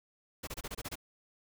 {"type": "noise bursts", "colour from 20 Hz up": "pink", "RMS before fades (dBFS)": -40, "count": 8, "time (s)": [0.43, 0.956], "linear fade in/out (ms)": 10, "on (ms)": 43, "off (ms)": 26, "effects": []}